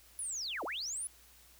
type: linear two-way sweep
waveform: sine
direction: down then up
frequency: 10410 to 261.6 to 10410 Hz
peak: -36 dBFS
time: 0.19-1.07 s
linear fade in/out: 0 ms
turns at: 0.64 s
effects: added 60 Hz sine -65 dBFS peak until 1.59 s + white hiss -61 dBFS RMS until 1.59 s